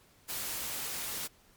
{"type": "noise", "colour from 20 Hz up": "white", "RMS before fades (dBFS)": -37, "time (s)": [0.28, 1.28], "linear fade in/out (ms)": 20, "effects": ["pink hiss -63 dBFS RMS until 1.56 s", "MP3 96 kbps"]}